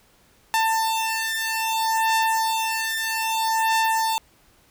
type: beating tone pair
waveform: sawtooth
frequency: 892 / 892.62 Hz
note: A5 / A5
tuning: +23 / +25 cents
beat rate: 0.62 Hz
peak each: -20 dBFS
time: 0.54-4.18 s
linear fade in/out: 0 ms
effects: pink hiss -58 dBFS RMS until 4.7 s